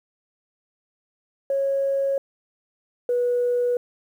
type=tone pair in turn; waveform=sine; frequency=549 / 487.9 Hz; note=C#5 / B4; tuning=-17 / -21 cents; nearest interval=major second; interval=204 cents; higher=first; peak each=-19 / -18 dBFS; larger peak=second; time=1.5-2.18 / 3.09-3.77 s; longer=neither; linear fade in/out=2 ms; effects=tanh soft clip ceiling -14 dBFS + 9-bit